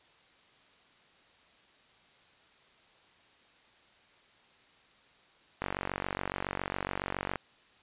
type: click train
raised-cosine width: 0.5 ms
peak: -17 dBFS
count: 83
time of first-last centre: 5.62-7.357 s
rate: 47.2 Hz
effects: white hiss -62 dBFS RMS until 7.82 s + resampled to 8000 Hz